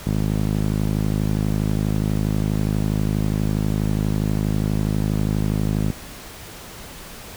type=tone with band-pass filter; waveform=sawtooth; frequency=52.3 Hz; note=G#1; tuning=13 cents sharp; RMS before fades=-21 dBFS; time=0.06-5.91 s; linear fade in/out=5 ms; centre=180 Hz; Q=1.4; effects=pink hiss -38 dBFS RMS until 7.36 s